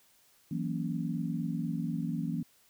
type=chord; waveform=sine; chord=F# dominant seventh; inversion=third; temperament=equal; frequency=164.81 / 185 / 233.1 / 277.2 Hz; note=E3 / F#3 / A#3 / C#4; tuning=0 / 0 / 0 / 0 cents; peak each=-34 / -38 / -36 / -38 dBFS; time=0.51-2.43 s; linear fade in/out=5 ms; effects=white hiss -65 dBFS RMS until 2.69 s